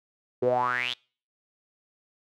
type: tone with band-pass filter sweep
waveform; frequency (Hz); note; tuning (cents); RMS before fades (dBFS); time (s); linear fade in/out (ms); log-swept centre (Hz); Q
sawtooth; 123.47; B2; 0; -26; 0.42-0.94; 10; 400 to 3700; 9.8
effects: noise-tail reverb RT60 0.4 s tail -26 dB re dry